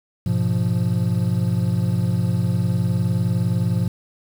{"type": "chord", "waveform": "triangle", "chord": "F diminished", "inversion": "first", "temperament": "equal", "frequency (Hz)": [103.83, 123.47, 174.61], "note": ["Ab2", "Cb3", "F3"], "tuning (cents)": [0, 0, 0], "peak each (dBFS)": -20, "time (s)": [0.26, 3.88], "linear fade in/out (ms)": 5, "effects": ["7-bit"]}